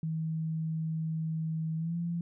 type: tone with pitch glide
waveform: sine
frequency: 160 to 170.5 Hz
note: D#3 to F3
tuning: +49 to -41 cents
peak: -30 dBFS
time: 0.03-2.21 s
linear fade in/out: 2 ms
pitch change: +110 cents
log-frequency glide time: 1.77-1.96 s
effects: none